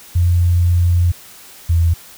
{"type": "tone pair in turn", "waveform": "sine", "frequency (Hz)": [87.31, 83.86], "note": ["F2", "E2"], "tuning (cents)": [0, 30], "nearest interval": "minor second", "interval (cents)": 70, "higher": "first", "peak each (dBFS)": -10, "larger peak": "neither", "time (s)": [[0.15, 1.12], [1.69, 1.94]], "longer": "first", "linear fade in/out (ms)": 10, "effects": ["white hiss -40 dBFS RMS until 2.17 s"]}